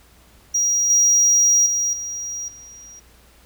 triangle tone with level steps, 5730 Hz, F8, 44 cents sharp, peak -15 / -11 / -17 / -25 / -38 dBFS, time 0.54-3 s, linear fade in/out 10 ms, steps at 0.9 / 1.66 / 1.93 / 2.48 s, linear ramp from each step 2 ms, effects added 60 Hz sine -53 dBFS peak until 3.45 s + pink hiss -53 dBFS RMS until 3.45 s

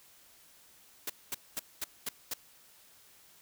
white noise bursts, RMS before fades -35 dBFS, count 6, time 1.07-2.338 s, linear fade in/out 5 ms, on 28 ms, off 220 ms, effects white hiss -60 dBFS RMS until 3.41 s

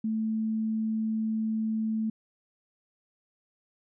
sine tone, 220 Hz, A3, in tune, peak -26 dBFS, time 0.04-2.1 s, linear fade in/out 5 ms, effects none

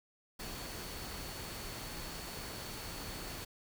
sine tone in noise, 4435 Hz, C#8, in tune, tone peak -52 dBFS, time 0.39-3.45 s, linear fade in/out 10 ms, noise pink, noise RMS -44 dBFS, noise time 0.39-3.45 s, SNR -11 dB, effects none

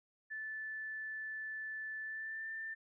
sine tone with pitch glide, 1750 to 1783.7 Hz, A6 to A6, -10 to +23 cents, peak -40 dBFS, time 0.3-2.75 s, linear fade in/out 20 ms, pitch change +33 cents, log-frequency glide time 2.01-2.5 s, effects none

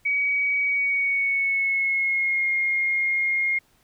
sine tone with pitch glide, 2264 to 2137 Hz, C#7 to C7, +36 to +36 cents, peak -20 dBFS, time 0.05-3.59 s, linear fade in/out 10 ms, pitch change -100 cents, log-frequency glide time 0.63-2.49 s, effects pink hiss -62 dBFS RMS until 3.83 s

